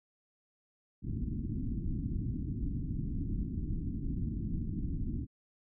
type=low-pass noise; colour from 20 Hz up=pink; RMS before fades=-35 dBFS; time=1.02-5.27 s; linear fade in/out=50 ms; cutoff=300 Hz; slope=48 dB/octave; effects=none